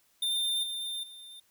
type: tone with level steps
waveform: square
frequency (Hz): 3604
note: A7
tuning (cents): +41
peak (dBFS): -28 / -34 / -46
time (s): 0.22-1.4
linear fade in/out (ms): 5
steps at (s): 0.63 / 1.03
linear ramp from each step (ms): 5
effects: white hiss -68 dBFS RMS until 1.5 s